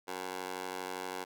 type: tone with high-pass filter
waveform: 15% pulse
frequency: 92.5 Hz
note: F#2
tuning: in tune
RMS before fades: -40 dBFS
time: 0.07-1.25 s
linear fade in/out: 20 ms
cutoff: 560 Hz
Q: 1.6
effects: none